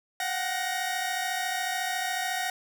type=tone cluster; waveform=sawtooth; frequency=724 / 758 / 1870 Hz; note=F#5 / F#5 / A#6; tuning=-38 / +42 / +5 cents; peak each=-29 dBFS; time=0.2-2.5 s; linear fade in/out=2 ms; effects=none